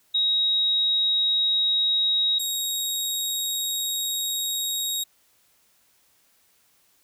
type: tone pair in turn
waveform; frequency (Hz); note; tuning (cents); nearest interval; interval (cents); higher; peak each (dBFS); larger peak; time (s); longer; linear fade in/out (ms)
sine / 20% pulse; 3798 / 3772; A#7 / A#7; +32 / +20; unison; 12; first; -19; neither; 0.14-2.39 / 2.39-5.04; second; 10
effects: white hiss -63 dBFS RMS until 7.03 s